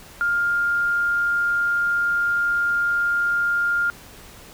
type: tone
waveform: sine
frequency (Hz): 1405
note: F6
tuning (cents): +10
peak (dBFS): -18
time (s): 0.21-3.9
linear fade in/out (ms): 0
effects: pink hiss -44 dBFS RMS until 4.53 s